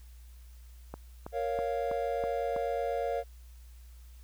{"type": "click train", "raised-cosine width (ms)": 1, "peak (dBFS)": -25, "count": 6, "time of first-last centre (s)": [0.94, 2.563], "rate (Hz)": 3.08}
{"type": "chord", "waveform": "triangle", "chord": "Bb minor", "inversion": "none", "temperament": "equal", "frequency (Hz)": [466.2, 554.4, 698.5], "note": ["Bb4", "Db5", "F5"], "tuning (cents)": [0, 0, 0], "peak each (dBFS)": -32, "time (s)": [1.32, 3.24], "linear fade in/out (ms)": 50}
{"effects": ["added 60 Hz sine -48 dBFS peak until 4.23 s", "white hiss -64 dBFS RMS until 4.23 s"]}